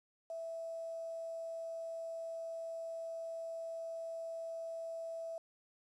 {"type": "tone with quantisation", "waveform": "sine", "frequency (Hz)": 659.3, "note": "E5", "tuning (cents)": 0, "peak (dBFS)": -40, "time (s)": [0.3, 5.38], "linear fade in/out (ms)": 2, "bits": 10, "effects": ["resampled to 24000 Hz"]}